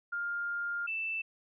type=tone pair in turn; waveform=sine; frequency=1405 / 2652 Hz; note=F6 / E7; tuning=+10 / +10 cents; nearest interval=major seventh; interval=1100 cents; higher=second; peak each=-32 / -32 dBFS; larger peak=neither; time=0.12-0.87 / 0.87-1.22 s; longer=first; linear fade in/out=10 ms; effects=none